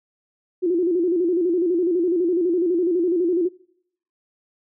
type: tone with vibrato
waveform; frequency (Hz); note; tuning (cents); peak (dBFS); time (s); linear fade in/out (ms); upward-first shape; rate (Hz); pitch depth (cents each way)
sine; 349.2; F4; 0; -17; 0.62-3.49; 20; square; 12; 81
effects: noise-tail reverb RT60 0.7 s tail -25 dB re dry